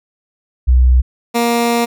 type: tone pair in turn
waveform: sine / 15% pulse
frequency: 62.8 / 235.5 Hz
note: B1 / A#3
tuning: +30 / +18 cents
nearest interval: octave + major seventh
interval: 2288 cents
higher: second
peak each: -6 dBFS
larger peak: neither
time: 0.67-1.02 / 1.34-1.86 s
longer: second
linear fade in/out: 20 ms
effects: none